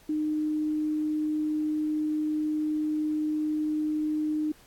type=tone; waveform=sine; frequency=305.9 Hz; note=D#4; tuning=29 cents flat; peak=-25 dBFS; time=0.09-4.52 s; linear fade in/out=5 ms; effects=pink hiss -57 dBFS RMS until 4.66 s + AAC 64 kbps

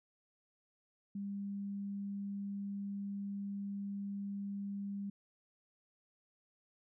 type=tone; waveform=sine; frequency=200 Hz; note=G3; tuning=35 cents sharp; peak=-38 dBFS; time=1.15-5.1 s; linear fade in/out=5 ms; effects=none

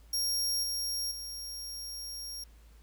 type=tone with level steps; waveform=sawtooth; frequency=5580 Hz; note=F8; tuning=2 cents flat; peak=-26 / -29 / -36 dBFS; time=0.13-2.44 s; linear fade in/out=5 ms; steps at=0.63 / 1.11 s; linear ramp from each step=5 ms; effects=added 55 Hz sine -53 dBFS peak until 2.82 s + pink hiss -65 dBFS RMS until 2.82 s

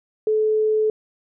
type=tone; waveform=sine; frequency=432.2 Hz; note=A4; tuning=31 cents flat; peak=-16 dBFS; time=0.27-0.9 s; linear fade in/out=2 ms; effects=none

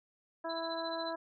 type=harmonic tone; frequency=329.6 Hz; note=E4; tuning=in tune; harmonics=1 / 2 / 3 / 4 / 5; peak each=-43 / -38 / -41 / -47 / -47 dBFS; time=0.44-1.16 s; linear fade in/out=10 ms
type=tone with tremolo; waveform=sine; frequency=4024 Hz; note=B7; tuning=32 cents sharp; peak=-38 dBFS; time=0.49-1.13 s; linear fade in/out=10 ms; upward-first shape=triangle; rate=14 Hz; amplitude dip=100%
effects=none

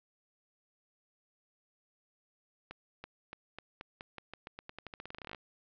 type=accelerating click train; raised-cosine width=0.3 ms; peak=-27 dBFS; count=26; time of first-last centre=2.71-5.347 s; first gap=330 ms; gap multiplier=0.88; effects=low-pass 4000 Hz 12 dB/octave

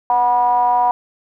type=ring-modulated tone; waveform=triangle; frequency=118.5 Hz; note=A#2; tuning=29 cents sharp; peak=-7 dBFS; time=0.1-0.91 s; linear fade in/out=0 ms; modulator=854 Hz; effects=none

